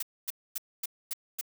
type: noise bursts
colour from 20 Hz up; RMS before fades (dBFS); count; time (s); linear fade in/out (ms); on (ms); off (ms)
blue; -33; 6; 0-1.412; 5; 27; 250
effects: none